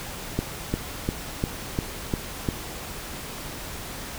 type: click train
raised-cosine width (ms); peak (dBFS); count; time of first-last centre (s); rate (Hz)
3; -10; 7; 0.39-2.488; 2.86
effects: pink hiss -36 dBFS RMS until 4.18 s